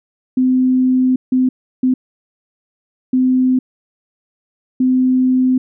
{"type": "tone bursts at uneven times", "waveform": "sine", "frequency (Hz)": 256.3, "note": "C4", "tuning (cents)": -36, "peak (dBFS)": -10, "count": 5, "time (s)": [[0.37, 1.16], [1.32, 1.49], [1.83, 1.94], [3.13, 3.59], [4.8, 5.58]], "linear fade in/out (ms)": 5, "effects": []}